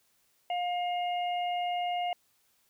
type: harmonic tone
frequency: 710 Hz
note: F5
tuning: 28 cents sharp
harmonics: 1 / 3 / 4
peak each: -29 / -42 / -40 dBFS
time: 0.5-2.13 s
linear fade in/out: 2 ms
effects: white hiss -70 dBFS RMS until 2.69 s